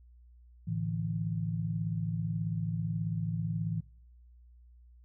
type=chord; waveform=sine; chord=A suspended fourth; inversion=none; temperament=just; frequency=110 / 146.67 / 165 Hz; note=A2 / D3 / E3; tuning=0 / -2 / +2 cents; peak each=-34 / -39 / -33 dBFS; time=0.67-3.81 s; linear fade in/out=10 ms; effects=noise-tail reverb RT60 0.7 s tail -25 dB re dry + added 60 Hz sine -54 dBFS peak until 5.04 s